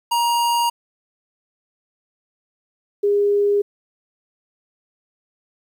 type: tone pair in turn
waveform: square / sine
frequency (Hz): 944 / 407.4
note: A#5 / G#4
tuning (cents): +22 / -33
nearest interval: octave + minor third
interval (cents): 1455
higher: first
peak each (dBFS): -17 / -14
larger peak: second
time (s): 0.11-0.7 / 3.03-3.62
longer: neither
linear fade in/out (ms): 10
effects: 9-bit